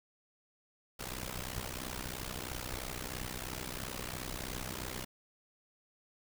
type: noise with amplitude modulation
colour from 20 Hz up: pink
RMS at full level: -37 dBFS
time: 0.99-5.05 s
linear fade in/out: 10 ms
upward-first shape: sine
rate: 63 Hz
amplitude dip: 90%
effects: none